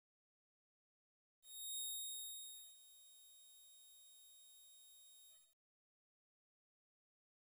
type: tone with ADSR envelope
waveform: 10% pulse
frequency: 3729 Hz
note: A#7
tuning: in tune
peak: -35 dBFS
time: 1.42-5.57 s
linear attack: 360 ms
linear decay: 980 ms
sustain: -20 dB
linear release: 270 ms
effects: 12-bit